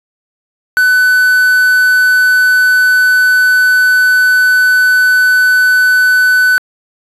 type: tone with quantisation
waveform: triangle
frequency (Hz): 1500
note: F#6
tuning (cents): +23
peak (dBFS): -4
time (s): 0.77-6.58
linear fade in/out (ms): 0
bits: 4
effects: resampled to 32000 Hz